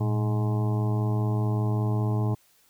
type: harmonic tone with a mistuned harmonic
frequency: 105 Hz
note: G#2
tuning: 19 cents sharp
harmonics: 1 / 2 / 3 / 4 / 6 / 7 / 8 / 9 / 10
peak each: -23 / -33 / -35 / -36 / -41 / -44 / -40 / -47 / -43 dBFS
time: 0-2.35 s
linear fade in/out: 10 ms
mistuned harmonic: 1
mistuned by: +140 cents
effects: white hiss -62 dBFS RMS until 2.69 s